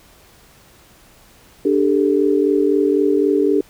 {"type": "chord", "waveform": "sine", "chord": "D suspended fourth", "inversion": "none", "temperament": "equal with one note detuned", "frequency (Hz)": [293.7, 396.1, 440], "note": ["D4", "G4", "A4"], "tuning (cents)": [0, 18, 0], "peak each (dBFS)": [-17, -16, -19], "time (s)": [1.65, 3.61], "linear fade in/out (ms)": 5, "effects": ["pink hiss -49 dBFS RMS until 3.69 s"]}